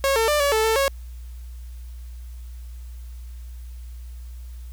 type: tone with pitch steps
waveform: sawtooth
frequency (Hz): 547 / 449.7 / 594 / 568 / 438.5 / 444.9 / 550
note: C#5 / A4 / D5 / C#5 / A4 / A4 / C#5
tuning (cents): -23 / +38 / +20 / +42 / -6 / +19 / -14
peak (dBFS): -14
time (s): 0.04-0.88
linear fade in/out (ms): 0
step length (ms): 120
effects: added 60 Hz sine -34 dBFS peak until 4.72 s + white hiss -56 dBFS RMS until 4.72 s